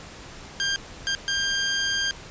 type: tone bursts at uneven times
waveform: 15% pulse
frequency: 1595 Hz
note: G6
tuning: 30 cents sharp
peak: -16 dBFS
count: 3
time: 0.6-0.76 / 1.07-1.15 / 1.28-2.11 s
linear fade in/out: 0 ms
effects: pink hiss -42 dBFS RMS until 2.3 s + resampled to 16000 Hz